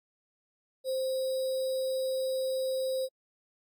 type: tone with sample-and-hold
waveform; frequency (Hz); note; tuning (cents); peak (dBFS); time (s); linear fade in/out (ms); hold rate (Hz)
sine; 523.3; C5; 0; -28; 0.84-3.09; 50; 4410
effects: AAC 64 kbps